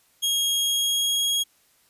sawtooth tone with pitch glide, 3273 to 3294 Hz, G#7 to G#7, -26 to -15 cents, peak -18 dBFS, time 0.22-1.44 s, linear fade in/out 20 ms, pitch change +11 cents, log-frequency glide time 0.57-1.28 s, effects white hiss -62 dBFS RMS until 1.89 s + resampled to 32000 Hz

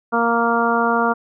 harmonic tone, 233.1 Hz, A#3, in tune, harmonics 1 / 2 / 3 / 4 / 5 / 6, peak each -22 / -22 / -22 / -22 / -22 / -22 dBFS, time 0.12-1.14 s, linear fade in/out 20 ms, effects none

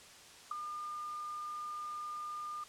sine tone with ADSR envelope, 1208 Hz, D6, 48 cents sharp, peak -30 dBFS, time 0.51-2.64 s, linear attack 6 ms, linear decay 4 ms, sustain -9 dB, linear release 6 ms, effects white hiss -55 dBFS RMS until 2.68 s + low-pass 8000 Hz 12 dB/octave

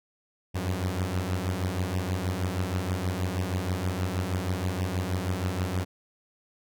sawtooth beating tone pair, 88.9 / 95.2 Hz, F2 / F#2, +31 / +50 cents, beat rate 6.3 Hz, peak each -26 dBFS, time 0.54-5.85 s, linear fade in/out 20 ms, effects none

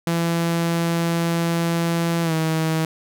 sawtooth tone with pitch glide, 168.2 to 160.05 Hz, E3 to D#3, +35 to +49 cents, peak -15 dBFS, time 0.07-2.85 s, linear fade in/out 2 ms, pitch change -86 cents, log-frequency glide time 2.23-2.33 s, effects none

